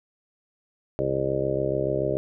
harmonic tone, 67 Hz, C2, 42 cents sharp, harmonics 1 / 2 / 3 / 4 / 5 / 6 / 7 / 8 / 9, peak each -40 / -31 / -39 / -39 / -31 / -28 / -35 / -31 / -28 dBFS, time 0.99-2.17 s, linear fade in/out 0 ms, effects none

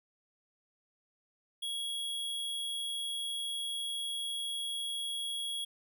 square tone, 3322 Hz, G#7, in tune, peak -35 dBFS, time 1.62-5.65 s, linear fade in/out 10 ms, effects none

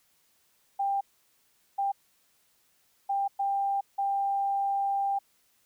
sine tone bursts at uneven times, 793 Hz, G5, 20 cents sharp, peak -25 dBFS, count 5, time 0.79-1.01 / 1.78-1.92 / 3.09-3.28 / 3.39-3.81 / 3.98-5.19 s, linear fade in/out 10 ms, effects white hiss -68 dBFS RMS until 5.65 s

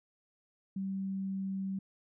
sine tone, 192.9 Hz, G3, 28 cents flat, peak -33 dBFS, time 0.76-1.79 s, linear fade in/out 5 ms, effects none

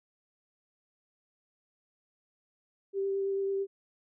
sine tone with vibrato, 392 Hz, G4, in tune, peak -28 dBFS, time 2.93-3.67 s, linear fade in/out 50 ms, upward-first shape triangle, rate 9.1 Hz, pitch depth 13 cents each way, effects none

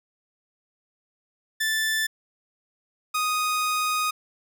sawtooth tone pair in turn, 1760 / 1244.5 Hz, A6 / D#6, 0 / 0 cents, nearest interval tritone, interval 600 cents, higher first, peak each -19 dBFS, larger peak neither, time 1.6-2.07 / 3.14-4.11 s, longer second, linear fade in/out 10 ms, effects none

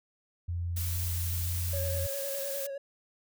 sine tone, 86.4 Hz, F2, 18 cents flat, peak -30 dBFS, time 0.48-2.07 s, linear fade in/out 10 ms
blue noise, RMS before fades -37 dBFS, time 0.76-2.67 s, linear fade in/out 10 ms
triangle tone with vibrato, 554.4 Hz, C#5, in tune, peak -33 dBFS, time 1.73-2.78 s, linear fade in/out 5 ms, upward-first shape square, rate 9.8 Hz, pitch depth 25 cents each way
effects none

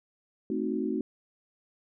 sine chord, A diminished seventh, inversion none, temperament equal, 220 / 261.6 / 311.1 / 370 Hz, A3 / C4 / Eb4 / Gb4, 0 / 0 / 0 / 0 cents, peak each -33 dBFS, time 0.5-1.01 s, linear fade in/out 2 ms, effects none

